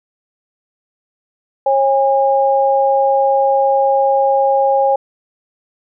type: tone pair together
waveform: sine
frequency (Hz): 544 / 814.8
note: C#5 / G#5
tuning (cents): -33 / -33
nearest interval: perfect fifth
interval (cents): 700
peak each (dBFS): -13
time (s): 1.66-4.96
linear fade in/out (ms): 5
effects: none